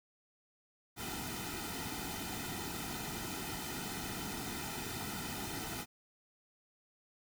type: noise with comb filter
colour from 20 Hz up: pink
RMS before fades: -41 dBFS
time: 0.96-5.86 s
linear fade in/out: 50 ms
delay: 1.8 ms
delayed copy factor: -0.8
effects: none